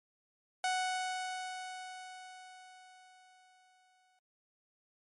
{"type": "tone with exponential decay", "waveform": "sawtooth", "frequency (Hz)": 741, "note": "F#5", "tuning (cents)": 2, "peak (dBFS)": -26, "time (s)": [0.64, 4.19], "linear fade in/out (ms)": 2, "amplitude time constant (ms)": 770, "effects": ["MP3 48 kbps"]}